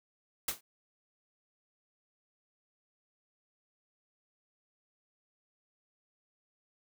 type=noise with exponential decay; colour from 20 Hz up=white; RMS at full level=-28 dBFS; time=0.48-0.61 s; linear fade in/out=5 ms; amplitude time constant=28 ms; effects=none